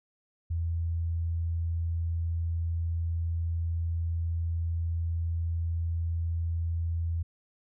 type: tone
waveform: sine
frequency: 83.5 Hz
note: E2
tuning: 23 cents sharp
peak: -27 dBFS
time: 0.5-7.23 s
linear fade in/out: 10 ms
effects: none